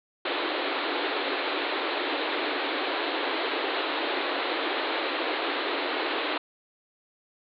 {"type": "band-pass noise", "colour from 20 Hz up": "pink", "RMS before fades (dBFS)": -29, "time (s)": [0.25, 6.38], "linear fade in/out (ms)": 5, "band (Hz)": [280, 4200], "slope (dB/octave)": 96, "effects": []}